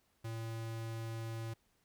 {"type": "tone", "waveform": "square", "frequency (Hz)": 113.4, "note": "A#2", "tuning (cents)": -47, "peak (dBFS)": -40, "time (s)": [0.24, 1.54], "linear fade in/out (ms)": 10, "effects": ["pink hiss -75 dBFS RMS until 1.84 s"]}